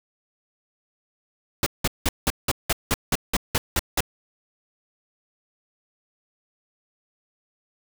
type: noise bursts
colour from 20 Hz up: pink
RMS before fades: -21 dBFS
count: 12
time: 1.63-4.006 s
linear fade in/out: 2 ms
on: 33 ms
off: 180 ms
effects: none